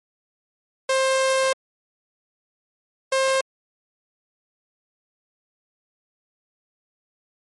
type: tone pair in turn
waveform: sawtooth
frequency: 529 / 531.5 Hz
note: C5 / C5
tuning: +19 / +27 cents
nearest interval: unison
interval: 8 cents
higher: second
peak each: -14 / -14 dBFS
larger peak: neither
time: 0.89-1.53 / 3.12-3.41 s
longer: first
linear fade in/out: 5 ms
effects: MP3 48 kbps